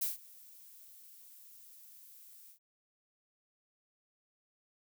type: noise with ADSR envelope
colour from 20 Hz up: violet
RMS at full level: -32 dBFS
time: 0.01-2.59 s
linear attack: 11 ms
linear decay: 150 ms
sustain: -24 dB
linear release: 89 ms
effects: none